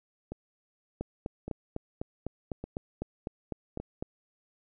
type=two click trains; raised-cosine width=2 ms; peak=-24 / -20 dBFS; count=4 / 13; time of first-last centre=0.32-3.8 / 1.01-4.025 s; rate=0.862 / 3.98 Hz; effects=none